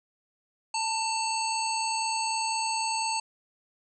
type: harmonic tone with a mistuned harmonic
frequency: 893 Hz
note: A5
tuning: 25 cents sharp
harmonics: 1 / 3 / 5 / 7 / 9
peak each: -29 / -35 / -33 / -40 / -35 dBFS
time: 0.74-3.2 s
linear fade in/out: 5 ms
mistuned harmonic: 7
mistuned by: +69 cents
effects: none